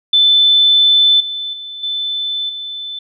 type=tone with level steps; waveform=sine; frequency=3520 Hz; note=A7; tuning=in tune; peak=-7 / -20 / -26 / -17 / -23 dBFS; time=0.13-2.99 s; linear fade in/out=5 ms; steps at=1.2 / 1.53 / 1.83 / 2.49 s; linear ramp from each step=5 ms; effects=none